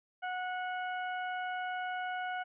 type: harmonic tone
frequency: 733 Hz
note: F#5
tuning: 16 cents flat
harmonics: 1 / 2 / 3 / 4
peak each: -36 / -39 / -48 / -50 dBFS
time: 0.22-2.44 s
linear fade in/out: 20 ms
effects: none